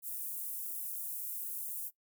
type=high-pass noise; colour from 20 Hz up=pink; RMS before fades=-40 dBFS; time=0.02-1.91 s; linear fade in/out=50 ms; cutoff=11000 Hz; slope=24 dB/octave; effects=noise-tail reverb RT60 0.1 s tail -18 dB re dry